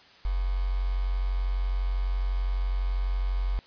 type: tone with quantisation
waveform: sine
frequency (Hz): 46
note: F#1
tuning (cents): -9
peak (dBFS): -24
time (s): 0.25-3.59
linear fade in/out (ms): 0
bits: 7
effects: white hiss -54 dBFS RMS until 3.66 s + resampled to 11025 Hz